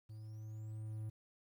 triangle tone with level ramp, 108.7 Hz, A2, 21 cents flat, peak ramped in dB -46 to -38 dBFS, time 0.09-1.1 s, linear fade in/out 10 ms, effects 12-bit

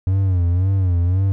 triangle tone with vibrato, 91.6 Hz, F#2, 17 cents flat, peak -12 dBFS, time 0.07-1.32 s, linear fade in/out 0 ms, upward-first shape sine, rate 1.9 Hz, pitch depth 110 cents each way, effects none

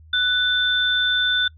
sine tone pair together, 1487 / 3540 Hz, F#6 / A7, +8 / +10 cents, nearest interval octave + minor third, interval 1502 cents, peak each -20 / -19 dBFS, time 0.13-1.48 s, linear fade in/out 5 ms, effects noise-tail reverb RT60 0.1 s tail -25 dB re dry + added 79 Hz sine -44 dBFS peak until 1.57 s

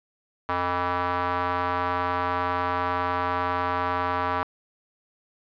square tone with band-pass filter, 89 Hz, F2, 33 cents sharp, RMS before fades -26 dBFS, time 0.49-4.43 s, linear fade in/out 0 ms, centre 1100 Hz, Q 2.5, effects resampled to 11025 Hz + 9-bit

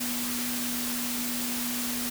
sine tone in noise, 242.9 Hz, B3, 29 cents flat, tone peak -33 dBFS, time 0-2.1 s, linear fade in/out 10 ms, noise white, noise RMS -32 dBFS, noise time 0-2.1 s, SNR -4 dB, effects none

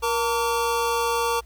square tone cluster, 470.8 / 907 / 1148 Hz, A#4 / A#5 / D6, +17 / -48 / -40 cents, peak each -26 / -26 / -28 dBFS, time 0.02-1.41 s, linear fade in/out 20 ms, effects added 60 Hz sine -43 dBFS peak until 1.45 s + pink hiss -59 dBFS RMS until 1.45 s

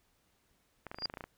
clicks, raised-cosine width 0.5 ms, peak -27 dBFS, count 11, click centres 0.867 / 0.915 / 0.945 / 0.986 / 1.022 / 1.056 / 1.099 / 1.139 / 1.172 / 1.208 / 1.24 s
sine tone with exponential growth, 4814 Hz, D8, 42 cents sharp, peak -28 dBFS, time 0.95-1.06 s, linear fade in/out 5 ms, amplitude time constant 22 ms
effects pink hiss -73 dBFS RMS until 1.37 s

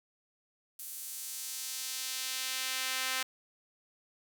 sawtooth tone with high-pass filter sweep, 260 Hz, C4, 11 cents flat, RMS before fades -37 dBFS, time 0.79-3.23 s, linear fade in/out 5 ms, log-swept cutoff 11000 to 1700 Hz, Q 0.79, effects none

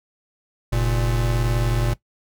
square tone pair together, 45.46 / 117.5 Hz, F#1 / A#2, -30 / +14 cents, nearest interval octave + major third, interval 1644 cents, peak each -22 dBFS, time 0.72-1.94 s, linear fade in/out 10 ms, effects noise-tail reverb RT60 0.1 s tail -17 dB re dry

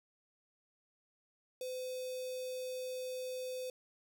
square tone with notch filter, 509 Hz, C5, 48 cents flat, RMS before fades -41 dBFS, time 1.61-3.7 s, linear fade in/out 2 ms, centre 1500 Hz, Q 0.63, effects none

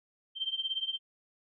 sine tone with tremolo, 3136 Hz, G7, in tune, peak -27 dBFS, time 0.35-0.99 s, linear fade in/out 50 ms, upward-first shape triangle, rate 17 Hz, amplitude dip 95%, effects none

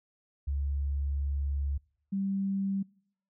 sine tone pair in turn, 70.3 / 195.42 Hz, C#2 / G3, +25 / -5 cents, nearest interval octave + tritone, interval 1770 cents, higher second, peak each -28 / -28 dBFS, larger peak neither, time 0.47-1.78 / 2.12-2.83 s, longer first, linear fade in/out 10 ms, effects noise-tail reverb RT60 0.7 s tail -26 dB re dry

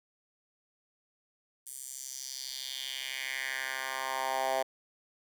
10% pulse tone with high-pass filter sweep, 132.3 Hz, C3, 20 cents sharp, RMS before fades -36 dBFS, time 1.66-4.63 s, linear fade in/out 10 ms, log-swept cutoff 9300 to 650 Hz, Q 2.7, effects none

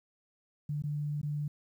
sine tone with dropouts, 147.6 Hz, D3, 9 cents sharp, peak -31 dBFS, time 0.69-1.48 s, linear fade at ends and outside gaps 5 ms, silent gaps 0.822-0.837 / 1.215-1.23 s, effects 11-bit

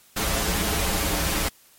pink noise with comb filter, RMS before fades -24 dBFS, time 0.16-1.49 s, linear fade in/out 10 ms, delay 8.1 ms, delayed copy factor -0.95, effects white hiss -55 dBFS RMS until 1.78 s + MP3 64 kbps

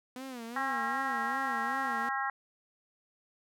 sawtooth tone with vibrato, 246.9 Hz, B3, in tune, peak -36 dBFS, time 0.16-2.09 s, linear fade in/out 2 ms, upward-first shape sine, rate 2.6 Hz, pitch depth 140 cents each way
harmonic tone, 270.1 Hz, C#4, 45 cents flat, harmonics 3 / 4 / 5 / 6 / 7, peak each -35 / -36 / -37 / -38 / -38 dBFS, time 0.56-2.3 s, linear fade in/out 2 ms
effects none

